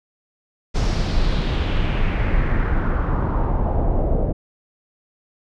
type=noise with low-pass filter sweep; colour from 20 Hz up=brown; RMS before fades=-19 dBFS; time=0.74-4.33 s; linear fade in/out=20 ms; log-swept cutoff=6000 to 560 Hz; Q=2.4; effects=none